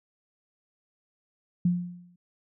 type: tone with exponential decay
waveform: sine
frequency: 176.5 Hz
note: F3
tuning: 19 cents sharp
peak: -18 dBFS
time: 1.65-2.16 s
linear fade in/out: 5 ms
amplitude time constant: 110 ms
effects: none